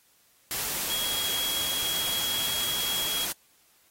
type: tone in noise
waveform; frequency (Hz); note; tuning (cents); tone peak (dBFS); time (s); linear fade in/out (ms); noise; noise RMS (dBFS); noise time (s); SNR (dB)
sine; 3302; G#7; -11; -29; 0.9-3.25; 0; white; -31; 0.51-3.32; -1
effects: white hiss -63 dBFS RMS until 3.9 s + AAC 48 kbps